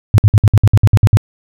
sine tone bursts, 103.83 Hz, G#2, in tune, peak -3 dBFS, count 11, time 0.14-1.171 s, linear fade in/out 0 ms, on 41 ms, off 58 ms, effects none

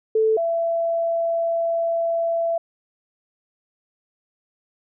sine tone pair in turn, 439.6 / 669.4 Hz, A4 / E5, -2 / +26 cents, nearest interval perfect fifth, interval 728 cents, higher second, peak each -15 / -19 dBFS, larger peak first, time 0.15-0.37 / 0.37-2.58 s, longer second, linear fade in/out 5 ms, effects none

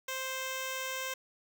5% pulse tone with notch filter, 523.3 Hz, C5, in tune, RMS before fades -37 dBFS, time 0.08-1.14 s, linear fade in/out 5 ms, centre 4500 Hz, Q 1.8, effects none

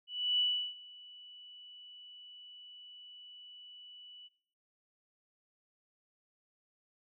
sine tone with ADSR envelope, 2960 Hz, F#7, in tune, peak -26 dBFS, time 0.07-4.29 s, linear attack 320 ms, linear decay 350 ms, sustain -24 dB, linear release 28 ms, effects noise-tail reverb RT60 0.6 s tail -21 dB re dry

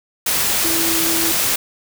sine tone in noise, 329.6 Hz, E4, in tune, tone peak -23 dBFS, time 0.64-1.32 s, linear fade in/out 5 ms, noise white, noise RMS -18 dBFS, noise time 0.26-1.56 s, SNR -8 dB, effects none

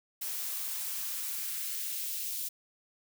blue noise with high-pass filter sweep, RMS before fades -36 dBFS, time 0.21-2.49 s, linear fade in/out 10 ms, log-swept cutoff 430 to 3500 Hz, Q 0.94, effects none

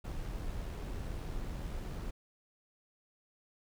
brown noise with amplitude modulation, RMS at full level -38 dBFS, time 0.04-2.11 s, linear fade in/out 10 ms, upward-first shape sine, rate 81.9 Hz, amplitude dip 30%, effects none

